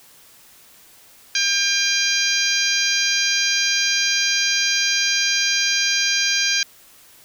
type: harmonic tone with a mistuned harmonic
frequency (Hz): 800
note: G5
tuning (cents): +35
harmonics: 2 / 3 / 4 / 5 / 6 / 7 / 8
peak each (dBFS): -25 / -23 / -26 / -26 / -23 / -26 / -26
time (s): 1.35-6.63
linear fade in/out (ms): 2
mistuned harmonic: 7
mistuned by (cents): +26
effects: white hiss -49 dBFS RMS until 7.24 s